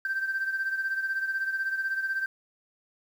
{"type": "beating tone pair", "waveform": "sine", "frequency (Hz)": [1561, 1577], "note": ["G6", "G6"], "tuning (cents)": [-8, 10], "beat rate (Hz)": 16, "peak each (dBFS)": [-27, -33], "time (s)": [0.05, 2.26], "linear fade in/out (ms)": 2, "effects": ["tanh soft clip ceiling -22 dBFS", "9-bit"]}